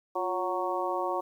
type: harmonic tone with a mistuned harmonic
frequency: 185 Hz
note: F#3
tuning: in tune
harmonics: 2 / 3 / 4 / 5 / 6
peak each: -34 / -34 / -34 / -34 / -34 dBFS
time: 0.15-1.21 s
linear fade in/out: 10 ms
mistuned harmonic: 2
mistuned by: -72 cents
effects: 10-bit